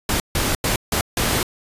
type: noise bursts at uneven times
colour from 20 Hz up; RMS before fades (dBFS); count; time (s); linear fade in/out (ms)
pink; -20; 5; 0.09-0.2 / 0.35-0.55 / 0.64-0.76 / 0.92-1.01 / 1.17-1.43; 2
effects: resampled to 32000 Hz